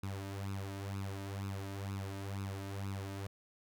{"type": "tone with flanger", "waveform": "sawtooth", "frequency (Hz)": 98.2, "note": "G2", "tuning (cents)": 4, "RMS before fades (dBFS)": -41, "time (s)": [0.03, 3.27], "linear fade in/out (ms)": 5, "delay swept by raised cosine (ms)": [0.77, 3.27], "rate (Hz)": 2.1, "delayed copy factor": 0.75, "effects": []}